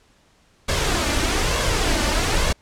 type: noise with flanger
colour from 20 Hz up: pink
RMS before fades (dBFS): -20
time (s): 0.68-2.53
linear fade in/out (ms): 10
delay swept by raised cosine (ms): 1.8 to 3.4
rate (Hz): 1.1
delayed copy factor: +0.5
effects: pink hiss -58 dBFS RMS until 2.61 s + low-pass 8000 Hz 12 dB/octave